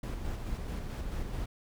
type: noise with tremolo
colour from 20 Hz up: brown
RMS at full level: -35 dBFS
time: 0.03-1.46 s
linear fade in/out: 5 ms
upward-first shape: square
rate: 4.6 Hz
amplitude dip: 30%
effects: none